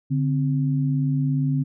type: tone pair together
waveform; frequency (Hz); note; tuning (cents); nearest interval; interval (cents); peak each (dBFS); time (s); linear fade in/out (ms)
sine; 144.1 / 261.4; D3 / C4; -33 / -1; minor seventh; 1032; -20 / -25; 0.1-1.64; 20
effects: none